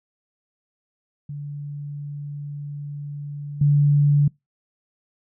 sine tone with level steps, 144.8 Hz, D3, 24 cents flat, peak -29 / -13 dBFS, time 1.29-4.28 s, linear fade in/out 5 ms, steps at 3.61 s, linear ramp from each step 5 ms, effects noise-tail reverb RT60 0.2 s tail -26 dB re dry

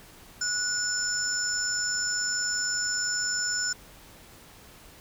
sine tone cluster, 1463 / 5300 / 7030 Hz, F#6 / E8 / A8, -20 / +9 / -2 cents, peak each -31 / -30 / -30 dBFS, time 0.41-3.73 s, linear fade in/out 5 ms, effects pink hiss -51 dBFS RMS until 5 s

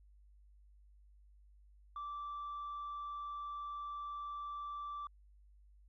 sine tone, 1167 Hz, D6, 11 cents flat, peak -39 dBFS, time 1.96-5.07 s, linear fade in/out 2 ms, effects tanh soft clip ceiling -39 dBFS + added 50 Hz sine -60 dBFS peak until 5.88 s

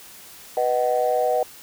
sine chord, B major, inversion none, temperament equal with one note detuned, 493.9 / 622.3 / 751.2 Hz, B4 / D#5 / F#5, 0 / 0 / +26 cents, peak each -22 dBFS, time 0.57-1.43 s, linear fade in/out 2 ms, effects tanh soft clip ceiling -10 dBFS + white hiss -44 dBFS RMS until 1.62 s

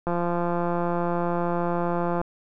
click train, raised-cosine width 1 ms, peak -13 dBFS, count 372, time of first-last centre 0.07-2.215 s, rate 173 Hz, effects none

